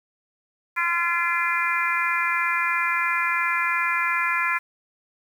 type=harmonic tone; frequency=342.9 Hz; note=F4; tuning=32 cents flat; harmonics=3 / 4 / 5 / 6 / 7; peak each=-27 / -27 / -27 / -27 / -27 dBFS; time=0.76-4.59 s; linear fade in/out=20 ms; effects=8-bit